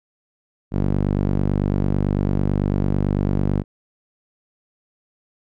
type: tone with band-pass filter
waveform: sawtooth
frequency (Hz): 49.01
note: G1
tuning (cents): 0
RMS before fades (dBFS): -20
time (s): 0.71-3.64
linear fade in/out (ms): 50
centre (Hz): 200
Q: 0.84
effects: none